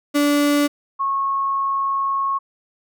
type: tone pair in turn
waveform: 35% pulse / sine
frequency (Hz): 290 / 1094.9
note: D4 / C#6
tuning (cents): -22 / -22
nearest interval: octave + major seventh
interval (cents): 2300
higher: second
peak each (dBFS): -13 / -18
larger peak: first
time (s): 0.14-0.68 / 0.99-2.39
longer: second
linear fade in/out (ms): 20
effects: none